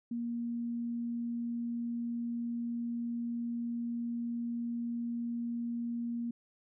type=tone; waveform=sine; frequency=235.8 Hz; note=A#3; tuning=20 cents sharp; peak=-33 dBFS; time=0.11-6.31 s; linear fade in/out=5 ms; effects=none